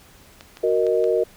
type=clicks; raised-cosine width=0.2 ms; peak=-22 dBFS; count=4; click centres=0.409 / 0.571 / 0.867 / 1.041 s
type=chord; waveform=sine; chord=D# minor; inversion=first; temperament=equal; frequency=370 / 466.2 / 622.3 Hz; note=F#4 / A#4 / D#5; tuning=0 / 0 / 0 cents; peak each=-22 / -19 / -23 dBFS; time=0.63-1.24 s; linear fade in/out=10 ms
effects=pink hiss -50 dBFS RMS until 1.36 s